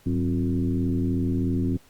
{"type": "tone with frequency modulation", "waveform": "sine", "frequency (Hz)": 182.6, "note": "F#3", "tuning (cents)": -23, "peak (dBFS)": -21, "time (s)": [0.06, 1.77], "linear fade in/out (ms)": 5, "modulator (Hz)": 83.1, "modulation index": 1.6, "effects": ["pink hiss -57 dBFS RMS until 1.89 s", "Opus 48 kbps"]}